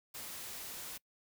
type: noise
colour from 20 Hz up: white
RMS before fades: -45 dBFS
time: 0.14-0.98 s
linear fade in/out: 10 ms
effects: noise-tail reverb RT60 0.1 s tail -24 dB re dry